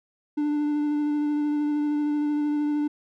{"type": "tone with vibrato", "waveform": "triangle", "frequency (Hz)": 295.9, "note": "D4", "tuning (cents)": 13, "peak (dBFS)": -20, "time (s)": [0.37, 2.88], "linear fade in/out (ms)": 10, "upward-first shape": "sine", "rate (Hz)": 13, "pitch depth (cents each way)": 14, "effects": []}